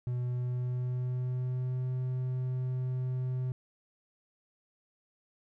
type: tone with pitch glide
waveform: triangle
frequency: 123.47 to 127.75 Hz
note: B2 to C3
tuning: 0 to -41 cents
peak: -28 dBFS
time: 0.07-3.52 s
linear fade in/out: 0 ms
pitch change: +59 cents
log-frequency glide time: 0.21-1.9 s
effects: none